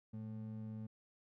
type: ring-modulated tone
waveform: triangle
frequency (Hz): 164.81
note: E3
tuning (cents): 0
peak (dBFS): -38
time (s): 0.13-0.87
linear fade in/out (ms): 10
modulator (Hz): 52.1
effects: none